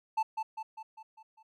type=tone with echo; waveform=triangle; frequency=880 Hz; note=A5; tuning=in tune; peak=-24 dBFS; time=0.17-0.23 s; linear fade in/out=10 ms; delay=200 ms; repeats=6; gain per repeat=-5 dB; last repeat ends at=1.43 s; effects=none